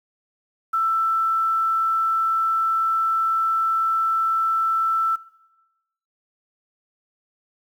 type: tone with quantisation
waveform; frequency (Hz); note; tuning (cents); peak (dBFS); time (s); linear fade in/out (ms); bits
sine; 1329; E6; +14; -18; 0.73-5.16; 10; 8
effects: noise-tail reverb RT60 1.0 s tail -19 dB re dry